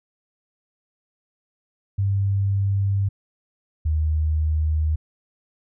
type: tone pair in turn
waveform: sine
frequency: 98.8 / 77.6 Hz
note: G2 / D#2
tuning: +14 / -4 cents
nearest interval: major third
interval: 418 cents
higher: first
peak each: -18 dBFS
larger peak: neither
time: 1.98-3.09 / 3.85-4.96 s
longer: neither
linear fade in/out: 10 ms
effects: none